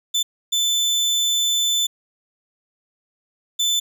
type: tone bursts at uneven times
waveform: 30% pulse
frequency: 3520 Hz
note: A7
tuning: in tune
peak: -15 dBFS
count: 3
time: 0.14-0.23 / 0.52-1.87 / 3.59-3.8 s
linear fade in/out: 10 ms
effects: none